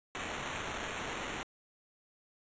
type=noise with sample-and-hold; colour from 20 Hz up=white; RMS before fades=-39 dBFS; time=0.15-1.43 s; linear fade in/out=0 ms; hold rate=4900 Hz; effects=resampled to 16000 Hz